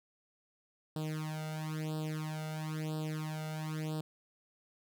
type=tone with flanger; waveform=sawtooth; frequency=155.56 Hz; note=D#3; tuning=in tune; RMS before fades=-38 dBFS; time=0.96-4.01 s; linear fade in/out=2 ms; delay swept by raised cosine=0.23 to 1.43 ms; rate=1 Hz; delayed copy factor=+1; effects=none